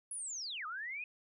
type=linear two-way sweep; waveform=sine; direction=down then up; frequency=10548 to 1187 to 2547 Hz; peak=-39 dBFS; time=0.11-1.04 s; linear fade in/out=2 ms; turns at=0.66 s; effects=none